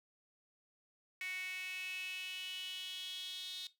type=tone with high-pass filter sweep; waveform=sawtooth; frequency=370 Hz; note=F#4; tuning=in tune; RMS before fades=-44 dBFS; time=1.21-3.67 s; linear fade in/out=2 ms; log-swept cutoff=2200 to 3700 Hz; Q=7.7; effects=noise-tail reverb RT60 0.2 s tail -17 dB re dry